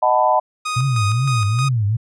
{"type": "chord", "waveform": "sine", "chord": "B dominant seventh", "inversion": "first", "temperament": "equal with one note detuned", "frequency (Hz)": [622.3, 740, 880, 996.4], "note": ["D#5", "F#5", "A5", "B5"], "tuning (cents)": [0, 0, 0, 15], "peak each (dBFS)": -18, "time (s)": [0.02, 0.4], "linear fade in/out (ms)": 10}
{"type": "tone with tremolo", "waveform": "sawtooth", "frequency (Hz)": 1244.5, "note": "D#6", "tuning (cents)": 0, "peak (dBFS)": -17, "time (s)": [0.65, 1.69], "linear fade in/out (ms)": 10, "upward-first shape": "square", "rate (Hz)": 3.2, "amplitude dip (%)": 50}
{"type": "tone with vibrato", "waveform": "sine", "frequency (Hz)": 117.7, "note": "A#2", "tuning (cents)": 17, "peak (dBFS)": -15, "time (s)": [0.76, 1.97], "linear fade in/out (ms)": 10, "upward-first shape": "triangle", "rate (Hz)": 2.5, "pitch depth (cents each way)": 300}
{"effects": ["resampled to 22050 Hz"]}